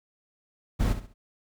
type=noise with echo; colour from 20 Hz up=brown; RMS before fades=-24 dBFS; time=0.79-0.94 s; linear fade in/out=20 ms; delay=67 ms; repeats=3; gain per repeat=-10 dB; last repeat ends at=1.141 s; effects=none